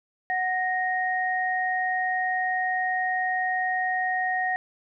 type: tone pair together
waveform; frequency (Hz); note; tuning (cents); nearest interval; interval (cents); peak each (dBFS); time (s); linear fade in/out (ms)
sine; 740 / 1864.7; F#5 / A#6; 0 / 0; octave + major third; 1600; -26; 0.3-4.56; 0
effects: none